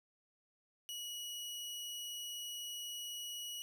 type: tone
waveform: sawtooth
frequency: 2917 Hz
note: F#7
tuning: 25 cents flat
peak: -39 dBFS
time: 0.89-3.62 s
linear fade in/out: 0 ms
effects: none